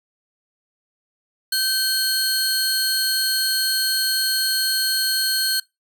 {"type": "tone pair together", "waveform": "sawtooth", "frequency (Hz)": [1547, 4288], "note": ["G6", "C8"], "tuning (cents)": [-23, 42], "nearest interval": "octave + tritone", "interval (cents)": 1765, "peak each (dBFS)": [-21, -17], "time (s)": [1.52, 5.6], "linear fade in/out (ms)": 5, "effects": ["noise-tail reverb RT60 0.2 s tail -22 dB re dry"]}